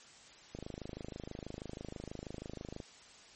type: click train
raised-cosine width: 2 ms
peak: -29 dBFS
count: 60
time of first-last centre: 0.55-2.802 s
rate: 26.2 Hz
effects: white hiss -57 dBFS RMS until 3.35 s + MP3 32 kbps